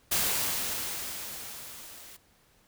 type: noise with level ramp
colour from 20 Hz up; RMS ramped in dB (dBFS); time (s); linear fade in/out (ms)
white; -26 to -49; 0.11-2.17; 10
effects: pink hiss -64 dBFS RMS until 2.67 s